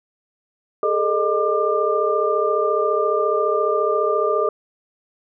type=tone cluster; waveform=sine; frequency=411.4 / 445.9 / 613 / 1194 Hz; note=G#4 / A4 / D#5 / D6; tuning=-16 / +23 / -26 / +28 cents; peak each=-22 dBFS; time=0.83-4.49 s; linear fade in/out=2 ms; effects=none